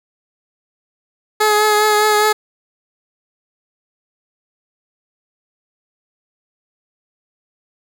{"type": "tone with vibrato", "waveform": "15% pulse", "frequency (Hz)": 423.8, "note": "G#4", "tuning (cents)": 35, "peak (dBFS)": -5, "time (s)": [1.4, 2.33], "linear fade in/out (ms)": 10, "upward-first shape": "triangle", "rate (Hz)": 4.9, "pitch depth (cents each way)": 25, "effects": []}